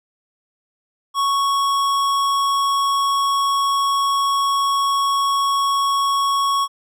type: tone with tanh clipping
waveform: sine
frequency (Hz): 1108.7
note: C#6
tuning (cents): 0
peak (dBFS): -18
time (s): 1.14-6.68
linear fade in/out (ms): 50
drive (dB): 18
effects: none